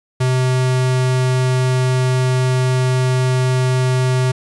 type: tone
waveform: square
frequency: 128.3 Hz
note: C3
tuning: 34 cents flat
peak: -14 dBFS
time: 0.2-4.32 s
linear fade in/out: 10 ms
effects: resampled to 24000 Hz + 9-bit